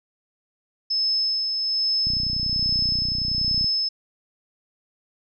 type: tone with tremolo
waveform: sine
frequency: 5220 Hz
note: E8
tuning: 18 cents flat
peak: -19 dBFS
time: 0.9-3.89 s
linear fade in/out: 10 ms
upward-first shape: sine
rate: 1.2 Hz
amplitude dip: 35%
type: click train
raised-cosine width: 5 ms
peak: -20 dBFS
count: 49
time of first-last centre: 2.07-3.644 s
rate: 30.5 Hz
effects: none